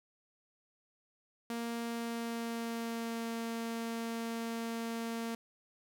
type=tone with pitch glide; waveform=sawtooth; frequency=233.1 to 229.6 Hz; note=A#3 to A#3; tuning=0 to -26 cents; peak=-32 dBFS; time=1.5-5.35 s; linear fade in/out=2 ms; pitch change=-26 cents; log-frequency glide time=1.83-3.27 s; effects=none